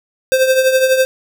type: tone with tremolo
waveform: square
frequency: 522 Hz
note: C5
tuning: 4 cents flat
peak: -8 dBFS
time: 0.32-1.05 s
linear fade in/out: 0 ms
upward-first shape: triangle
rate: 12 Hz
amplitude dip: 65%
effects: none